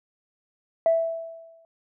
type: tone with exponential decay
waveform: sine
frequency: 659.3 Hz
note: E5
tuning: in tune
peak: -14 dBFS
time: 0.86-1.65 s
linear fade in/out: 1 ms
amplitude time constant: 170 ms
effects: tanh soft clip ceiling -11 dBFS